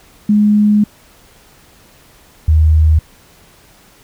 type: tone pair in turn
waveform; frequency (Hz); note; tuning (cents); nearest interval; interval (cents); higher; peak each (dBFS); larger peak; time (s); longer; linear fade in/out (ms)
sine; 209 / 78.29; G#3 / D#2; +11 / +11; octave + perfect fourth; 1700; first; -7 / -6; second; 0.29-0.84 / 2.48-2.99; first; 5
effects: pink hiss -46 dBFS RMS until 4.03 s